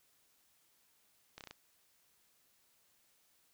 slowing click train, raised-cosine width 0.2 ms, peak -30 dBFS, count 5, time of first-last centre 1.38-1.51 s, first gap 28 ms, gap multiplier 1.1, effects white hiss -72 dBFS RMS until 3.53 s

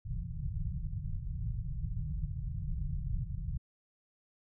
pink low-pass noise, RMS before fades -36 dBFS, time 0.05-3.58 s, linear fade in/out 10 ms, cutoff 170 Hz, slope 96 dB/octave, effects none

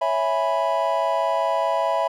triangle chord, C# minor seventh, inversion none, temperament equal, 554.4 / 659.3 / 830.6 / 987.8 Hz, C#5 / E5 / G#5 / B5, 0 / 0 / 0 / 0 cents, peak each -25 / -21 / -26 / -22 dBFS, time 0.01-2.08 s, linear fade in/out 10 ms, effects none

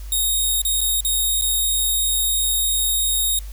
5% pulse tone with dropouts, 3729 Hz, A#7, in tune, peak -10 dBFS, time 0.12-3.39 s, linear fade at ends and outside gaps 2 ms, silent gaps 0.618-0.65 / 0.808-0.813 / 1.007-1.048 / 1.413-1.42 s, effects added 50 Hz sine -30 dBFS peak until 3.52 s + white hiss -47 dBFS RMS until 3.52 s

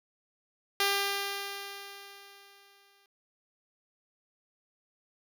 5% pulse tone with exponential decay, 398.6 Hz, G4, 29 cents sharp, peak -13 dBFS, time 0.8-3.06 s, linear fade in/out 2 ms, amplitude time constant 490 ms, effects none

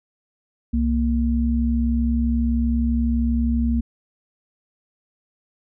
sine tone pair together, 65.41 / 233.1 Hz, C2 / A#3, 0 / 0 cents, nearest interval octave + minor seventh, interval 2200 cents, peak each -20 dBFS, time 0.73-3.81 s, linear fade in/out 10 ms, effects none

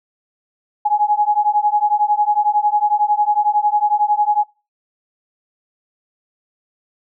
sine beating tone pair, 830.6 / 841.6 Hz, G#5 / G#5, 0 / +23 cents, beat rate 11 Hz, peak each -16 dBFS, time 0.85-4.44 s, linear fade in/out 10 ms, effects noise-tail reverb RT60 0.3 s tail -22 dB re dry

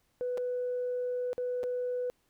sine tone with dropouts, 495.7 Hz, B4, 6 cents sharp, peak -29 dBFS, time 0.21-2.1 s, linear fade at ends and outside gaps 0 ms, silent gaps 0.374-0.379 / 1.331-1.38 / 1.632-1.638 s, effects tanh soft clip ceiling -26 dBFS + pink hiss -73 dBFS RMS until 2.29 s

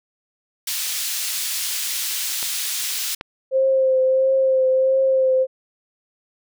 pink high-pass noise, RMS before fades -25 dBFS, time 0.67-3.15 s, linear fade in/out 5 ms, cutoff 3500 Hz, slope 12 dB/octave
clicks, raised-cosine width 0.3 ms, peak -14 dBFS, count 2, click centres 2.428 / 3.211 s
sine tone with vibrato, 526 Hz, C5, 9 cents sharp, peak -14 dBFS, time 3.51-5.47 s, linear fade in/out 50 ms, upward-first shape triangle, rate 1.5 Hz, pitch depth 25 cents each way
effects none

